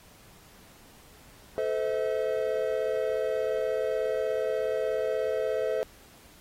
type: tone cluster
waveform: triangle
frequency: 436.3 / 513 / 642 Hz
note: A4 / C5 / E5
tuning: -15 / -34 / -46 cents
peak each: -28 / -28 / -29 dBFS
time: 1.58-5.83 s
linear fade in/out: 0 ms
effects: pink hiss -55 dBFS RMS until 6.4 s + AAC 48 kbps